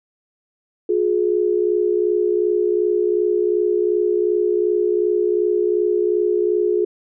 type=tone pair together; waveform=sine; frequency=358.4 / 421.1 Hz; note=F4 / G#4; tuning=+45 / +24 cents; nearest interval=minor third; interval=279 cents; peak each=-18 dBFS; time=0.89-6.85 s; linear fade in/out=5 ms; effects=none